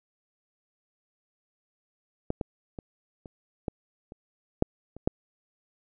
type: clicks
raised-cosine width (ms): 2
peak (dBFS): -14 / -16 / -24 / -29 / -16 / -29 / -7 / -29 / -9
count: 9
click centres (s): 2.304 / 2.412 / 2.788 / 3.258 / 3.682 / 4.121 / 4.624 / 4.966 / 5.075
effects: none